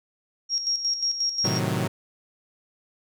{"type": "tone with tremolo", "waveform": "sine", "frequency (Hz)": 5588, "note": "F8", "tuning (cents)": 0, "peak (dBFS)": -21, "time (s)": [0.49, 1.6], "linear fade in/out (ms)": 50, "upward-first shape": "square", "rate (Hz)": 5.6, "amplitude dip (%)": 60}
{"type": "chord", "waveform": "sawtooth", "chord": "A diminished seventh", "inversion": "none", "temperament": "equal", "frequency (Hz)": [110, 130.81, 155.56, 185], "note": ["A2", "C3", "Eb3", "Gb3"], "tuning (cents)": [0, 0, 0, 0], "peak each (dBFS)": [-25, -25, -26, -25], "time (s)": [1.44, 1.88], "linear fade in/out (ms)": 10}
{"effects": []}